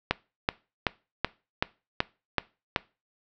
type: click train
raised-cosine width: 0.3 ms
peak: -6 dBFS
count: 8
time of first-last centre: 0.11-2.762 s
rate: 2.64 Hz
effects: noise-tail reverb RT60 0.3 s tail -21 dB re dry + low-pass 5000 Hz 12 dB/octave